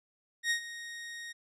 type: tone with ADSR envelope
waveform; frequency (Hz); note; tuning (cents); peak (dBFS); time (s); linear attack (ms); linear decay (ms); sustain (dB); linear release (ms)
sawtooth; 1868; A#6; +3; -22; 0.43-1.33; 74; 95; -15; 17
effects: low-pass 9000 Hz 12 dB/octave